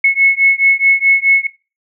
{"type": "beating tone pair", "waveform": "sine", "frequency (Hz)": [2190, 2194.7], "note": ["C#7", "C#7"], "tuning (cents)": [-22, -18], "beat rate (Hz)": 4.7, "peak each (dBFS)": -12, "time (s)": [0.04, 1.47], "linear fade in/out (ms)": 5, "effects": ["noise-tail reverb RT60 0.3 s tail -19 dB re dry"]}